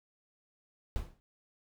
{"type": "noise with exponential decay", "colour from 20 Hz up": "brown", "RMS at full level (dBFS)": -32, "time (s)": [0.96, 1.2], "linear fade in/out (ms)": 0, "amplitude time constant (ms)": 52, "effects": []}